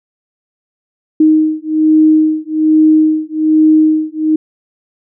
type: beating tone pair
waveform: sine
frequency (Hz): 311.1 / 312.3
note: D#4 / D#4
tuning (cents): 0 / +7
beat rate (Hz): 1.2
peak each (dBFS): -10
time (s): 1.2-4.36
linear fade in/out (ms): 5
effects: none